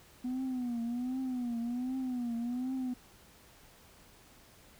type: tone with vibrato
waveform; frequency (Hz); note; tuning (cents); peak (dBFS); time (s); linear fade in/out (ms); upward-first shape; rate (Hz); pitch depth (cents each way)
sine; 246.9; B3; 0; -30; 0.24-2.94; 10; triangle; 1.3; 120
effects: tanh soft clip ceiling -31 dBFS + pink hiss -59 dBFS RMS until 4.79 s